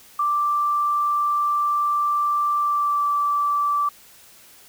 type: tone with pitch glide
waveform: sine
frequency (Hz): 1174.7 to 1163.2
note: D6 to D6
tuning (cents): 0 to -17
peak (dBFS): -18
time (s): 0.19-3.89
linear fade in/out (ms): 5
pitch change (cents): -17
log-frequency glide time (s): 2.59-3.05
effects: white hiss -49 dBFS RMS until 4.68 s